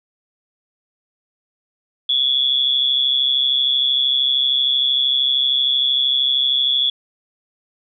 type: tone with amplitude modulation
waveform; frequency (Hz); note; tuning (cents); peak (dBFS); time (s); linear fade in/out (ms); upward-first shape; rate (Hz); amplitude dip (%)
sine; 3400; G#7; +40; -11; 2.09-6.9; 5; sine; 133; 75
effects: none